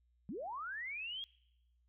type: linear sweep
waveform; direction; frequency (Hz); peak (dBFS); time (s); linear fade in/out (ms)
sine; up; 164.81 to 3315; -40; 0.29-1.24; 0
effects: noise-tail reverb RT60 0.9 s tail -24 dB re dry + added 60 Hz sine -70 dBFS peak until 1.88 s